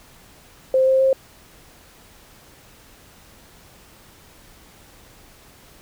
sine tone with pitch steps, 523.3 / 527.5 / 531.8 Hz, C5 / C5 / C5, 0 / +14 / +28 cents, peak -13 dBFS, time 0.74-1.13 s, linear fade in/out 2 ms, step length 130 ms, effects pink hiss -49 dBFS RMS until 5.81 s

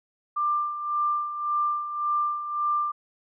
sine tone with tremolo, 1188 Hz, D6, 20 cents sharp, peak -21 dBFS, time 0.36-2.92 s, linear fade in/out 10 ms, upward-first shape sine, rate 1.8 Hz, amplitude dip 65%, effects none

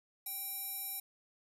square tone with band-pass filter, 781 Hz, G5, 7 cents flat, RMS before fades -41 dBFS, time 0.26-1 s, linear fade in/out 5 ms, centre 12000 Hz, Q 4.3, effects none

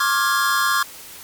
square chord, D half-diminished seventh, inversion third, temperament equal with one note detuned, 1074.1 / 1174.7 / 1396.9 / 1661.2 Hz, C6 / D6 / F6 / Ab6, +45 / 0 / 0 / 0 cents, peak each -23 dBFS, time 0-0.83 s, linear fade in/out 5 ms, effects white hiss -39 dBFS RMS until 1.23 s + MP3 96 kbps

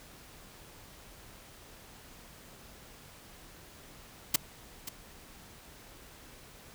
white noise with echo, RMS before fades -24 dBFS, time 4.34-4.36 s, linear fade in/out 5 ms, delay 530 ms, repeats 1, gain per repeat -14 dB, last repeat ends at 4.89 s, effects pink hiss -53 dBFS RMS until 6.74 s

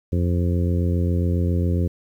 harmonic tone, 87.31 Hz, F2, in tune, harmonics 1 / 2 / 3 / 4 / 5 / 6, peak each -19 / -25 / -29 / -31 / -33 / -35 dBFS, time 0.12-1.88 s, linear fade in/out 10 ms, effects 9-bit

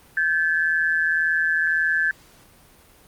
sine tone pair together, 1559.1 / 1721 Hz, G6 / A6, -10 / -39 cents, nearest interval major second, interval 171 cents, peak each -21 dBFS, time 0.17-2.11 s, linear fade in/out 2 ms, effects pink hiss -52 dBFS RMS until 3.07 s + Opus 32 kbps

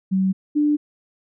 sine tone pair in turn, 190 / 296.5 Hz, F#3 / D4, +46 / +17 cents, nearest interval minor sixth, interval 771 cents, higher second, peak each -16 / -15 dBFS, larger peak second, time 0.11-0.33 / 0.55-0.77 s, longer neither, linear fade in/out 20 ms, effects none

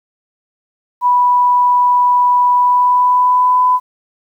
sine tone with pitch glide, 984 to 1001.8 Hz, B5 to B5, -7 to +24 cents, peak -8 dBFS, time 1.01-3.8 s, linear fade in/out 50 ms, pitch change +31 cents, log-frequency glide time 2.54-3.63 s, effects 8-bit

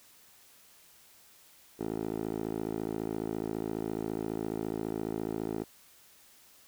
10% pulse tone with band-pass filter, 54.6 Hz, A1, 13 cents flat, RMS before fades -35 dBFS, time 1.79-5.64 s, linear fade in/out 10 ms, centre 410 Hz, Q 2.1, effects white hiss -59 dBFS RMS until 6.67 s

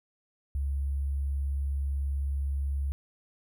sine tone with sample-and-hold, 69.3 Hz, C#2, in tune, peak -27 dBFS, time 0.55-2.92 s, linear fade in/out 0 ms, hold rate 11025 Hz, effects none

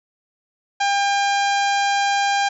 harmonic tone, 801 Hz, G5, 37 cents sharp, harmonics 1 / 2 / 3 / 4 / 5 / 6 / 7 / 8 / 9, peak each -18 / -24 / -28 / -30 / -32 / -34 / -35 / -36 / -37 dBFS, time 0.8-2.49 s, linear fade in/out 10 ms, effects none

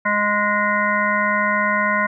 harmonic tone with a mistuned harmonic, 207.7 Hz, G#3, in tune, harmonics 1 / 3 / 5 / 7 / 9 / 10, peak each -26 / -25 / -21 / -22 / -23 / -26 dBFS, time 0.05-2.07 s, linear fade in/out 10 ms, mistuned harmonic 10, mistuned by -20 cents, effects none

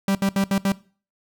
45% pulse tone bursts at uneven times, 195.8 Hz, G3, 2 cents flat, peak -18 dBFS, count 5, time 0.08-0.15 / 0.22-0.29 / 0.36-0.44 / 0.51-0.58 / 0.65-0.72 s, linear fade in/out 2 ms, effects noise-tail reverb RT60 0.4 s tail -20 dB re dry

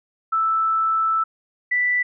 sine tone pair in turn, 1318.5 / 1975.5 Hz, E6 / B6, 0 / 0 cents, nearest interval perfect fifth, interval 700 cents, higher second, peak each -17 dBFS, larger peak neither, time 0.32-1.24 / 1.71-2.03 s, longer first, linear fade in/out 10 ms, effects none

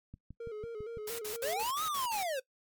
click train, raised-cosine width 5 ms, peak -34 dBFS, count 6, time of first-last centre 0.14-0.972 s, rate 6.01 Hz
triangle tone with vibrato, 444 Hz, A4, 16 cents sharp, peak -36 dBFS, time 0.4-1.63 s, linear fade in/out 5 ms, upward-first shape square, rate 4.3 Hz, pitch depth 77 cents each way
white noise bursts, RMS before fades -41 dBFS, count 7, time 1.07-2.234 s, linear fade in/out 5 ms, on 120 ms, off 54 ms
square linear two-way sweep, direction up then down, 493.9 to 1297 to 498.5 Hz, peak -33 dBFS, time 1.42-2.4 s, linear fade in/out 10 ms, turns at 1.84 s
effects noise-tail reverb RT60 0.1 s tail -20 dB re dry + MP3 96 kbps

